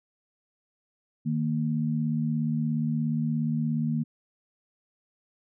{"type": "tone pair together", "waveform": "sine", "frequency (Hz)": [154.5, 231.5], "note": ["D#3", "A#3"], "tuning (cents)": [-12, -12], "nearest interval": "perfect fifth", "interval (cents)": 700, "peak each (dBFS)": -27, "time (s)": [1.25, 4.04], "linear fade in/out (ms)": 20, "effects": []}